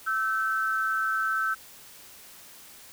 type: tone pair together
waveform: sine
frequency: 1318.5 / 1536 Hz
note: E6 / G6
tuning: 0 / -36 cents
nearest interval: minor third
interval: 264 cents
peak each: -27 dBFS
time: 0.06-1.55 s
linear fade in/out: 20 ms
effects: white hiss -49 dBFS RMS until 2.92 s